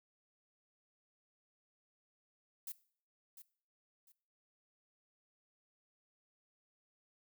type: noise with echo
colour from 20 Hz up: violet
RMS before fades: -44 dBFS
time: 2.67-2.72 s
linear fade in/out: 2 ms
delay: 700 ms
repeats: 2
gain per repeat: -11 dB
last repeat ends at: 4.12 s
effects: noise-tail reverb RT60 0.5 s tail -19 dB re dry